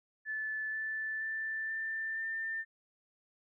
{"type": "tone with pitch steps", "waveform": "sine", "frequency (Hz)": [1742, 1755.1, 1768.4, 1781.7, 1795.1], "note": ["A6", "A6", "A6", "A6", "A6"], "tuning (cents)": [-18, -5, 8, 21, 34], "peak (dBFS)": -34, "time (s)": [0.25, 2.65], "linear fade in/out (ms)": 50, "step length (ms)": 480, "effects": []}